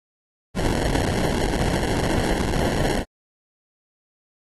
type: noise with sample-and-hold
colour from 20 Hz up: pink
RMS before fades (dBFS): -22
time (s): 0.54-3.04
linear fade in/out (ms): 50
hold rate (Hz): 1225
effects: AAC 32 kbps